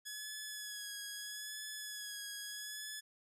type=tone with vibrato; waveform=10% pulse; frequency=1687 Hz; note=G#6; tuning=27 cents sharp; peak=-34 dBFS; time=0.05-3.01 s; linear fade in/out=20 ms; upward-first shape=sine; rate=0.78 Hz; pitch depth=31 cents each way; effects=none